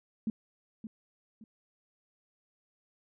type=tone with echo; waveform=sine; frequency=220 Hz; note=A3; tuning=in tune; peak=-28 dBFS; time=0.27-0.3 s; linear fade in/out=2 ms; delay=570 ms; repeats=2; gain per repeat=-10 dB; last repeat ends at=1.44 s; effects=none